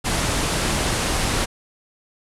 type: low-pass noise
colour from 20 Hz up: pink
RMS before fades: -22 dBFS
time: 0.04-1.46 s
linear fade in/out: 20 ms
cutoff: 11000 Hz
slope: 48 dB/octave
effects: none